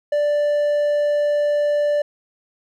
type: tone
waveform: triangle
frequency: 587.3 Hz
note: D5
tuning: in tune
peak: -14 dBFS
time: 0.12-2.02 s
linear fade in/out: 5 ms
effects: none